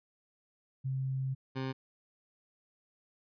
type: tone pair in turn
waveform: sine / 20% pulse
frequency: 132.7 / 132.13 Hz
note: C3 / C3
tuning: +25 / +17 cents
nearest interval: unison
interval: 8 cents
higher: first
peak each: -31 / -29 dBFS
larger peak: second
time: 0.84-1.35 / 1.55-1.73 s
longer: first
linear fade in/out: 20 ms
effects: resampled to 11025 Hz